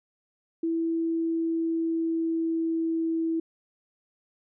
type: tone with pitch glide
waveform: sine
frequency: 329.6 to 326.9 Hz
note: E4 to E4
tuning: 0 to -14 cents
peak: -24 dBFS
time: 0.63-3.4 s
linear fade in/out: 5 ms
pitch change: -14 cents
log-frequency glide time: 0.87-3.14 s
effects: none